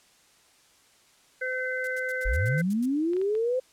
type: harmonic tone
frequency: 512 Hz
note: C5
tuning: 38 cents flat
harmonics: 1 / 3 / 4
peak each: -32 / -30 / -35 dBFS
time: 1.41-2.62 s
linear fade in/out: 10 ms
type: noise bursts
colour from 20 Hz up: violet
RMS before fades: -38 dBFS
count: 9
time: 1.84-2.857 s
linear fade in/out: 2 ms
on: 33 ms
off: 90 ms
type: linear sweep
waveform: sine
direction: up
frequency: 36.75 to 522 Hz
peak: -23 dBFS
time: 2.25-3.6 s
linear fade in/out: 10 ms
type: clicks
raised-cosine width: 0.3 ms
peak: -31 dBFS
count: 4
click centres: 3.134 / 3.167 / 3.215 / 3.352 s
effects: white hiss -60 dBFS RMS until 3.72 s + low-pass 9000 Hz 12 dB/octave